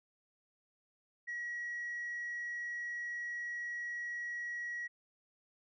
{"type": "tone", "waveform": "sine", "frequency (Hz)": 1914, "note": "A#6", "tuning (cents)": 45, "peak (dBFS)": -36, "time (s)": [1.27, 4.88], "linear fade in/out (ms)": 20, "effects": ["tanh soft clip ceiling -35 dBFS"]}